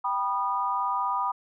sine chord, G augmented, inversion none, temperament just, 784 / 980 / 1225 Hz, G5 / B5 / D#6, 0 / -14 / -27 cents, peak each -32 / -27 / -29 dBFS, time 0.04-1.32 s, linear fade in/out 10 ms, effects none

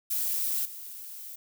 violet noise with level steps, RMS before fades -29 / -42 dBFS, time 0.1-1.36 s, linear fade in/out 10 ms, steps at 0.65 s, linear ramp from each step 5 ms, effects none

